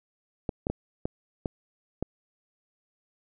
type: clicks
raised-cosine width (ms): 2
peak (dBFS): -15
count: 6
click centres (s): 0.492 / 0.669 / 0.7 / 1.055 / 1.458 / 2.026
effects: none